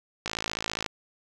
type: click train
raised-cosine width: 0.2 ms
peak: -12 dBFS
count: 34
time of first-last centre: 0.26-0.862 s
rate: 54.8 Hz
effects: 8-bit